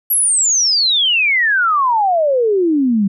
sine exponential sweep, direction down, 11840 to 190 Hz, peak -11 dBFS, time 0.1-3.08 s, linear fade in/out 10 ms, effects none

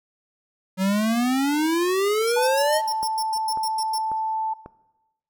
square exponential sweep, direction up, 185 to 638 Hz, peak -20 dBFS, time 0.77-2.82 s, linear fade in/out 50 ms
20% pulse tone bursts, 5400 Hz, E8, 41 cents sharp, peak -22 dBFS, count 12, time 2.27-3.984 s, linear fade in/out 5 ms, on 53 ms, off 98 ms
sine tone, 880 Hz, A5, in tune, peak -22 dBFS, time 2.36-4.54 s, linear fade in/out 10 ms
click train, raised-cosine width 1 ms, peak -23 dBFS, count 4, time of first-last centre 3.03-4.66 s, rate 1.84 Hz
effects noise-tail reverb RT60 1.0 s tail -19 dB re dry

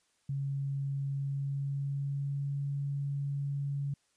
sine tone with pitch glide, 138.59 to 140.85 Hz, C#3 to C#3, 0 to +28 cents, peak -31 dBFS, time 0.29-3.94 s, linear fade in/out 5 ms, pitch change +28 cents, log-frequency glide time 1.12-2.65 s, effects white hiss -73 dBFS RMS until 4.16 s + resampled to 22050 Hz

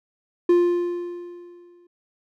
triangle tone with exponential decay, 349.9 Hz, F4, 3 cents sharp, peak -10 dBFS, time 0.49-1.87 s, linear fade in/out 5 ms, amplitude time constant 300 ms, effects none

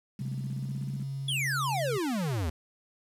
sine tone bursts, 199.1 Hz, G3, 27 cents sharp, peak -35 dBFS, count 14, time 0.19-1.028 s, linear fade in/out 2 ms, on 32 ms, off 30 ms
sine tone with pitch glide, 132.7 to 136.35 Hz, C3 to C#3, +25 to -28 cents, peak -32 dBFS, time 0.2-1.98 s, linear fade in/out 10 ms, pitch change +47 cents, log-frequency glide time 0.45-0.9 s
square exponential sweep, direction down, 3477 to 73.9 Hz, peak -29 dBFS, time 1.28-2.5 s, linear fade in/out 5 ms
effects resampled to 32000 Hz + 9-bit

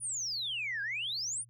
sine exponential two-way sweep, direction down then up, 10000 to 1580 to 10000 Hz, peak -32 dBFS, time 0-1.45 s, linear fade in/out 50 ms, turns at 0.82 s, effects tanh soft clip ceiling -28 dBFS + added 119 Hz sine -58 dBFS peak until 1.49 s

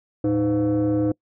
sine tone with frequency modulation, 310.3 Hz, D#4, 5 cents flat, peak -16 dBFS, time 0.24-1.12 s, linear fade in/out 5 ms, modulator 196 Hz, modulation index 0.85, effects noise-tail reverb RT60 0.1 s tail -25 dB re dry + tanh soft clip ceiling -16 dBFS

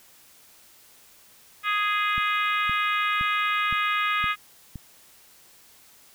harmonic tone, 415.3 Hz, G#4, in tune, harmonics 3 / 4 / 5 / 6 / 7 / 8 / 9, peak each -25 / -30 / -29 / -30 / -36 / -37 / -39 dBFS, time 1.63-4.36 s, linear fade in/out 50 ms
click train, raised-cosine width 5 ms, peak -24 dBFS, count 6, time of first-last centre 2.18-4.757 s, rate 1.94 Hz
effects white hiss -54 dBFS RMS until 6.14 s

